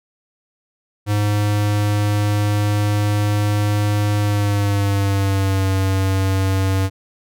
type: tone with pitch glide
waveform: square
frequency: 103.83 to 95.76 Hz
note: G#2 to G2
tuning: 0 to -40 cents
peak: -16 dBFS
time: 1.06-6.9 s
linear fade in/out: 50 ms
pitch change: -140 cents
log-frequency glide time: 4.2-5.67 s
effects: none